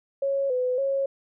sine tone with pitch steps, 551 / 503 / 547 Hz, C#5 / B4 / C#5, -11 / +32 / -23 cents, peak -22 dBFS, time 0.22-1.06 s, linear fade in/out 5 ms, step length 280 ms, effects none

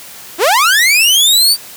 sawtooth linear sweep, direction up, 293.7 to 4699 Hz, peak -4 dBFS, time 0.38-1.57 s, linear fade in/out 50 ms, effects white hiss -33 dBFS RMS until 1.76 s + high-pass 80 Hz 12 dB/octave

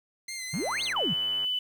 15% pulse tone with vibrato, 2072 Hz, C7, 17 cents flat, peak -28 dBFS, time 0.28-0.93 s, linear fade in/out 5 ms, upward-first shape sine, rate 4.3 Hz, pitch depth 40 cents each way
sine exponential two-way sweep, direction up then down, 131 to 4659 to 131 Hz, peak -28 dBFS, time 0.53-1.14 s, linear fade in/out 10 ms, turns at 0.84 s
click train, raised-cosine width 0.5 ms, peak -31 dBFS, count 106, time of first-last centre 0.54-1.445 s, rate 116 Hz
sine tone, 2997 Hz, F#7, 22 cents sharp, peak -26 dBFS, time 0.96-1.59 s, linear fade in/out 5 ms
effects 9-bit

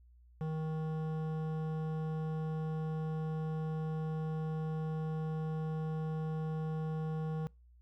sine tone with hard clipping, 157.5 Hz, D#3, 21 cents sharp, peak -36 dBFS, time 0.41-7.47 s, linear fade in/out 0 ms, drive 13 dB, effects noise-tail reverb RT60 0.3 s tail -26 dB re dry + added 60 Hz sine -58 dBFS peak until 7.81 s

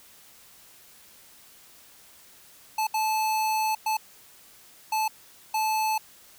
square tone bursts at uneven times, 870 Hz, A5, 20 cents flat, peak -24 dBFS, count 5, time 2.78-2.87 / 2.94-3.75 / 3.86-3.97 / 4.92-5.08 / 5.54-5.98 s, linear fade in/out 5 ms, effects white hiss -53 dBFS RMS until 6.38 s

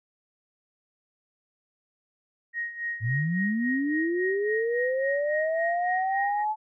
sine tone with tremolo, 1875 Hz, A#6, 10 cents sharp, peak -27 dBFS, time 2.53-6.45 s, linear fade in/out 50 ms, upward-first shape sine, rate 3.6 Hz, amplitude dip 75%
sine linear sweep, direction up, 103.83 to 869 Hz, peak -24 dBFS, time 3-6.56 s, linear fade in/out 50 ms
effects none

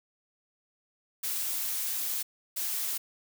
blue noise bursts at uneven times, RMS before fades -32 dBFS, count 2, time 1.23-2.23 / 2.56-2.98 s, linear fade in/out 10 ms, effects none

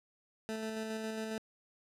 20% pulse tone with tremolo, 220 Hz, A3, in tune, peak -31 dBFS, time 0.49-1.38 s, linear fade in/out 0 ms, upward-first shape square, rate 7.3 Hz, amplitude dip 25%, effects low-pass 11000 Hz 12 dB/octave

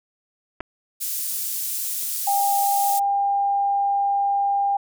clicks, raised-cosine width 0.5 ms, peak -16 dBFS, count 2, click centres 0.605 / 0.608 s
pink high-pass noise, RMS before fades -27 dBFS, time 1-3 s, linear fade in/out 20 ms, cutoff 9300 Hz, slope 12 dB/octave
sine tone, 800 Hz, G5, 35 cents sharp, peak -18 dBFS, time 2.27-4.77 s, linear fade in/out 5 ms
effects none

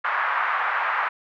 pink band-pass noise, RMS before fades -24 dBFS, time 0.04-1.09 s, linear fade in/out 10 ms, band 950 to 1800 Hz, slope 24 dB/octave, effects none

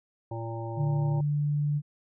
harmonic tone, 114.6 Hz, A#2, 29 cents flat, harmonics 1 / 3 / 5 / 7 / 8, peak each -34 / -39 / -41 / -42 / -43 dBFS, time 0.31-1.21 s, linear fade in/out 5 ms
sine tone, 146.83 Hz, D3, in tune, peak -24 dBFS, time 0.76-1.82 s, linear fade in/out 50 ms
effects none

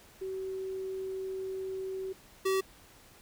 sine / square tone pair in turn, 380.1 / 383 Hz, F#4 / G4, +47 / -40 cents, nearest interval unison, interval 13 cents, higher second, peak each -34 / -27 dBFS, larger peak second, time 0.21-2.13 / 2.45-2.61 s, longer first, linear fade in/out 10 ms, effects pink hiss -57 dBFS RMS until 3.21 s

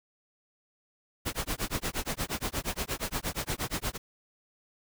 pink noise with tremolo, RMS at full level -30 dBFS, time 1.25-3.98 s, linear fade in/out 20 ms, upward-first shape sine, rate 8.5 Hz, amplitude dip 100%, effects none

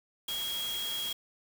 sine tone in noise, 3286 Hz, G#7, 19 cents flat, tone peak -33 dBFS, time 0.28-1.13 s, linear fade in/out 5 ms, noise white, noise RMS -40 dBFS, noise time 0.28-1.13 s, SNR +4 dB, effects none

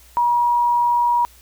sine tone, 958 Hz, A#5, 47 cents sharp, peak -14 dBFS, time 0.17-1.25 s, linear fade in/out 0 ms, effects added 60 Hz sine -49 dBFS peak until 1.41 s + white hiss -50 dBFS RMS until 1.41 s

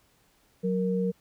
sine tone pair together, 185.01 / 466.2 Hz, F#3 / A#4, 0 / 0 cents, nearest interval octave + major third, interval 1600 cents, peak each -26 / -28 dBFS, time 0.63-1.12 s, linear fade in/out 20 ms, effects pink hiss -65 dBFS RMS until 1.2 s

